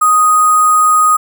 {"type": "tone with sample-and-hold", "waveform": "sine", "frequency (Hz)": 1244.5, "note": "D#6", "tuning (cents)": 0, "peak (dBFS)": -6, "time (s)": [0.01, 1.17], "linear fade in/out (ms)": 10, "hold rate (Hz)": 8820, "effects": []}